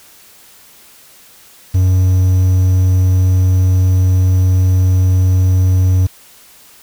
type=tone with quantisation; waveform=triangle; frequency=92.5 Hz; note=F#2; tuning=in tune; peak=-6 dBFS; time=1.74-6.07 s; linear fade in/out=10 ms; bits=6; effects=white hiss -43 dBFS RMS until 6.82 s